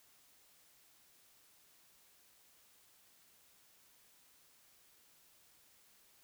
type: silence
effects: white hiss -67 dBFS RMS until 6.23 s